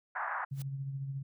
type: band-pass noise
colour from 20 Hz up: white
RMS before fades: -36 dBFS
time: 0.15-0.45 s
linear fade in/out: 10 ms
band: 710 to 1700 Hz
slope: 48 dB/octave
type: noise with exponential growth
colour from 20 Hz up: white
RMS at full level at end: -45 dBFS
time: 0.5-0.62 s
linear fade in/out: 2 ms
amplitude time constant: 24 ms
type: tone with tremolo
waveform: sine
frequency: 136.8 Hz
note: C#3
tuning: 23 cents flat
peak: -33 dBFS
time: 0.51-1.23 s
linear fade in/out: 10 ms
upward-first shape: triangle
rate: 14 Hz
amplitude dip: 50%
effects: none